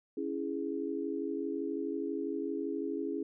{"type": "chord", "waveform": "sine", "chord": "C# minor", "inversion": "none", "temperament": "equal", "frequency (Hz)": [277.2, 329.6, 415.3], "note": ["C#4", "E4", "G#4"], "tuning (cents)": [0, 0, 0], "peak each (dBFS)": [-37, -37, -37], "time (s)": [0.17, 3.23], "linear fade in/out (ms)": 5, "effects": []}